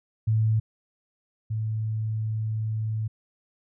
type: tone pair in turn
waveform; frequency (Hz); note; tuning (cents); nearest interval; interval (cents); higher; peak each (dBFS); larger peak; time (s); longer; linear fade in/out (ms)
sine; 110 / 109.53; A2 / A2; 0 / -7; unison; 7; first; -19 / -25; first; 0.27-0.6 / 1.5-3.08; second; 10
effects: none